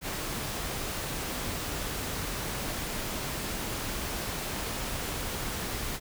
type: noise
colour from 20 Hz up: pink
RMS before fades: -34 dBFS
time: 0.01-6 s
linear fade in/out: 50 ms
effects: none